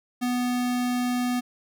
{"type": "tone", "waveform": "square", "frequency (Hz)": 246.9, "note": "B3", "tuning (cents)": 0, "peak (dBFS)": -24, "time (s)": [0.21, 1.41], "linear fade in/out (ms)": 20, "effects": []}